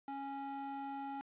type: tone with band-pass filter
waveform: square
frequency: 276.2 Hz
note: C#4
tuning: 6 cents flat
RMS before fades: -43 dBFS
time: 0.08-1.21 s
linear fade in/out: 0 ms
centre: 710 Hz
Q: 2.4
effects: resampled to 8000 Hz + 11-bit